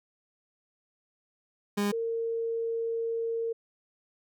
30% pulse / sine tone pair in turn, 204.1 / 458.2 Hz, G#3 / A#4, -30 / -30 cents, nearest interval octave + major second, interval 1400 cents, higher second, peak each -23 / -28 dBFS, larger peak first, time 1.77-1.92 / 1.92-3.53 s, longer second, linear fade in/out 10 ms, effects none

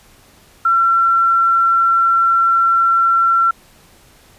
sine tone, 1356 Hz, E6, 49 cents sharp, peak -10 dBFS, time 0.65-3.51 s, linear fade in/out 5 ms, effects pink hiss -48 dBFS RMS until 4.38 s + resampled to 32000 Hz

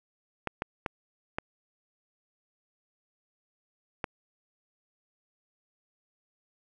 clicks, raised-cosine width 0.5 ms, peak -15 dBFS, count 5, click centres 0.473 / 0.621 / 0.862 / 1.385 / 4.042 s, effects none

